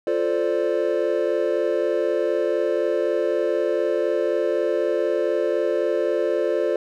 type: chord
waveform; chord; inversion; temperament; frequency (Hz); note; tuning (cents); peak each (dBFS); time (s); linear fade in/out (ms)
triangle; D minor seventh; first; equal; 349.2 / 440 / 523.3 / 587.3; F4 / A4 / C5 / D5; 0 / 0 / 0 / 0; -23; 0.07-6.76; 2
effects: none